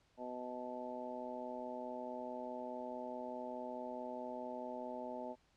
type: harmonic tone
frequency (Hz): 124.7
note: B2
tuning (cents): +17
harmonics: 2 / 3 / 4 / 5 / 6 / 7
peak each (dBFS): -48 / -52 / -50 / -46 / -58 / -48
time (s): 0.17-5.36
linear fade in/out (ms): 50
effects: pink hiss -73 dBFS RMS until 5.56 s + low-pass 6000 Hz 12 dB/octave

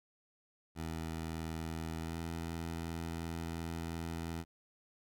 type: tone with pitch glide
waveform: 15% pulse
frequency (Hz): 81 to 82.85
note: E2 to E2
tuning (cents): -30 to +9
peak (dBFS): -32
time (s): 0.75-4.45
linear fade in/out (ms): 50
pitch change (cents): +39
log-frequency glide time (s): 1.99-2.16
effects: none

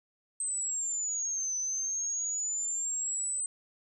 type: exponential two-way sweep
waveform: sine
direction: down then up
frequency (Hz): 8280 to 6050 to 8150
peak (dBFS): -30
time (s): 0.4-3.46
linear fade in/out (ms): 2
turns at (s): 1.56
effects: none

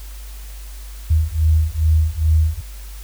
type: beating tone pair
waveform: sine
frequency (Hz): 77.78 / 80.18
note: D#2 / E2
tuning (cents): 0 / -47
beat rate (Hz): 2.4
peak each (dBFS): -16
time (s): 1.1-2.61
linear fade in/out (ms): 10
effects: added 50 Hz sine -31 dBFS peak until 3.03 s + white hiss -43 dBFS RMS until 3.03 s

